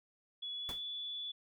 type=tone with pitch glide; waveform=sine; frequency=3396 to 3445 Hz; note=G#7 to A7; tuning=+38 to -37 cents; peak=-39 dBFS; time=0.42-1.32 s; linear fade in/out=10 ms; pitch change=+25 cents; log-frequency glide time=0.54-0.8 s
type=noise with exponential decay; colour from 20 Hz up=pink; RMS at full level=-43 dBFS; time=0.69-0.84 s; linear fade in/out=0 ms; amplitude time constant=32 ms
effects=none